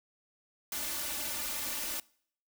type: noise with comb filter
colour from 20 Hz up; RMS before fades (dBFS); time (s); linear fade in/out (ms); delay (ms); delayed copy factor
white; -36; 0.72-2; 2; 3.4; +0.95
effects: noise-tail reverb RT60 0.6 s tail -24 dB re dry